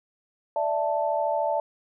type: chord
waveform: sine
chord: D suspended second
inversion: none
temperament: just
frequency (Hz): 587.3 / 660.7 / 881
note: D5 / E5 / A5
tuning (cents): 0 / +4 / +2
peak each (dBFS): -27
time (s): 0.56-1.6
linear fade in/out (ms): 2
effects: none